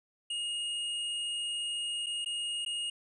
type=tone with dropouts; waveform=square; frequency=2859 Hz; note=F7; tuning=40 cents sharp; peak=-33 dBFS; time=0.3-2.9 s; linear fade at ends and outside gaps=5 ms; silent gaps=2.062-2.066 / 2.247-2.259 / 2.65-2.661 s; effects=resampled to 22050 Hz